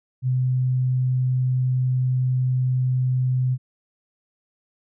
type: tone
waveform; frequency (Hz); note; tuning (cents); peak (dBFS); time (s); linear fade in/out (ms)
sine; 127.8; C3; -40; -18; 0.22-3.58; 50
effects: none